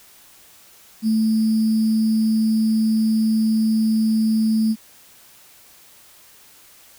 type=tone with sample-and-hold; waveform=sine; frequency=220 Hz; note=A3; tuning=in tune; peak=-15 dBFS; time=1.02-4.76 s; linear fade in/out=50 ms; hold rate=4900 Hz; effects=white hiss -49 dBFS RMS until 6.98 s